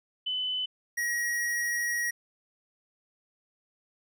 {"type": "tone pair in turn", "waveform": ["sine", "square"], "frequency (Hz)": [3015, 1899.3], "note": ["F#7", "A#6"], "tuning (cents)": [32, 32], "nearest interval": "minor sixth", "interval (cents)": 800, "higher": "first", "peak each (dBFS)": -28, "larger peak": "neither", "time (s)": [[0.26, 0.66], [0.97, 2.11]], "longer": "second", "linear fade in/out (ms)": 10, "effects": []}